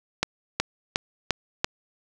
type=accelerating click train; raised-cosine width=0.2 ms; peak=-4 dBFS; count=5; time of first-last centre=0.23-1.645 s; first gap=370 ms; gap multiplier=0.97; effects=none